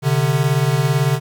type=beating tone pair; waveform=square; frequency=130.81 / 148.81 Hz; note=C3 / D3; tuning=0 / +23 cents; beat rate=18 Hz; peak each=-18 dBFS; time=0.02-1.2 s; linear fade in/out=50 ms; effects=9-bit